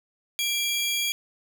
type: tone pair together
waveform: sawtooth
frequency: 2367 / 3306 Hz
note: D7 / G#7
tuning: +13 / -9 cents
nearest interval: tritone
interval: 578 cents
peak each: -25 / -23 dBFS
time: 0.39-1.12 s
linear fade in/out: 0 ms
effects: none